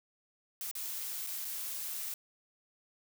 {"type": "noise with dropouts", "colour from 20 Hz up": "blue", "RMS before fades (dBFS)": -39, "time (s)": [0.61, 2.14], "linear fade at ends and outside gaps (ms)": 1, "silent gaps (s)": [[0.713, 0.752], [1.266, 1.271], [1.447, 1.451]], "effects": []}